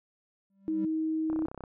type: tone with exponential growth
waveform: triangle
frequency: 195.7 Hz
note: G3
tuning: 3 cents flat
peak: -29 dBFS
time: 0.5-0.85 s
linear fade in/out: 2 ms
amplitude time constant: 74 ms
type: tone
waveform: sine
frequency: 316.7 Hz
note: D#4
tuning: 31 cents sharp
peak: -27 dBFS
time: 0.68-1.46 s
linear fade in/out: 0 ms
type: clicks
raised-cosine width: 1 ms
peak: -27 dBFS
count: 12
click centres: 1.3 / 1.33 / 1.361 / 1.391 / 1.422 / 1.454 / 1.484 / 1.515 / 1.546 / 1.577 / 1.607 / 1.638 s
effects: none